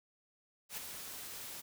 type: noise with ADSR envelope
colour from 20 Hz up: white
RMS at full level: -40 dBFS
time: 0.69-1.62 s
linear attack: 84 ms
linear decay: 9 ms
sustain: -6 dB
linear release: 24 ms
effects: none